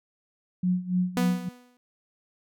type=tone with tremolo; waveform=sine; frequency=181.3 Hz; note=F#3; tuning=35 cents flat; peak=-20 dBFS; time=0.63-1.49 s; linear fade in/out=5 ms; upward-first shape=sine; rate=3.5 Hz; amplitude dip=85%
type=tone with exponential decay; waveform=sawtooth; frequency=246.9 Hz; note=B3; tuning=in tune; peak=-19 dBFS; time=1.17-1.77 s; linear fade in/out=0 ms; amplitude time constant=130 ms
effects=none